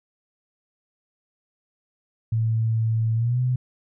sine tone with pitch glide, 112.3 to 126.05 Hz, A2 to B2, +36 to +36 cents, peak -19 dBFS, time 2.32-3.56 s, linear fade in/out 5 ms, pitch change +200 cents, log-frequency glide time 3.15-3.4 s, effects none

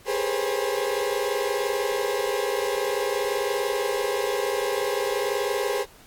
35% pulse tone cluster, 400.9 / 421.4 / 482.5 / 514 / 540 Hz, G4 / G#4 / B4 / C5 / C#5, +39 / +25 / -40 / -31 / -45 cents, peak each -27 / -28 / -29 / -31 / -29 dBFS, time 0.05-5.86 s, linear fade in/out 50 ms, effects pink hiss -52 dBFS RMS until 6.06 s + AAC 64 kbps

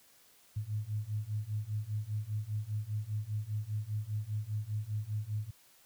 sine beating tone pair, 103.83 / 108.83 Hz, G#2 / A2, 0 / -19 cents, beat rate 5 Hz, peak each -37 / -36 dBFS, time 0.56-5.51 s, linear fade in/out 10 ms, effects white hiss -63 dBFS RMS until 5.85 s

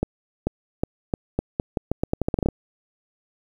accelerating click train, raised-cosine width 2 ms, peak -8 dBFS, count 17, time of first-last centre 0.03-2.487 s, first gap 440 ms, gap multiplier 0.83, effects 8-bit

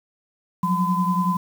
sine tone cluster, 177.6 / 188.2 / 1015 Hz, F3 / F#3 / B5, +29 / +30 / +47 cents, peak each -22 / -25 / -22 dBFS, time 0.63-1.37 s, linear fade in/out 5 ms, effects 7-bit

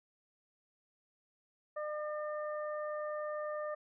harmonic tone, 603 Hz, D5, 46 cents sharp, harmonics 1 / 2 / 3, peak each -37 / -43 / -49 dBFS, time 1.76-3.75 s, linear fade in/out 10 ms, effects none

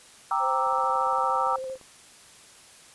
sine chord, E half-diminished seventh, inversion first, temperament equal, 784 / 932.3 / 1174.7 / 1318.5 Hz, G5 / Bb5 / D6 / E6, 0 / 0 / 0 / 0 cents, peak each -28 dBFS, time 0.31-1.56 s, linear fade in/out 2 ms
sine tone with vibrato, 523.3 Hz, C5, in tune, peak -31 dBFS, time 0.39-1.78 s, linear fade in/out 50 ms, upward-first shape sine, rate 13 Hz, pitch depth 22 cents each way
click train, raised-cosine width 1 ms, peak -36 dBFS, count 21, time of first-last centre 0.67-1.813 s, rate 17.5 Hz
effects white hiss -51 dBFS RMS until 2.94 s + resampled to 24000 Hz

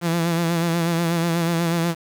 sawtooth tone with vibrato, 168.5 Hz, E3, 38 cents sharp, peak -15 dBFS, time 0.01-1.95 s, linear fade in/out 50 ms, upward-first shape sine, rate 8.2 Hz, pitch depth 46 cents each way, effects 7-bit

